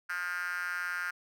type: tone with high-pass filter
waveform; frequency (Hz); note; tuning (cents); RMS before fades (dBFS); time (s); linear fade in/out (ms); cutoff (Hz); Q
5% pulse; 177.4; F3; +27; -35; 0.09-1.11; 10; 1500; 9.4
effects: none